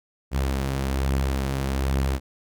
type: beating tone pair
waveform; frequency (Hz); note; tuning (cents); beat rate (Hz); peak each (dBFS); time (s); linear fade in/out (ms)
sawtooth; 67.1 / 68.3; C2 / C#2; +44 / -25; 1.2; -19 / -27; 0.31-2.2; 50
effects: none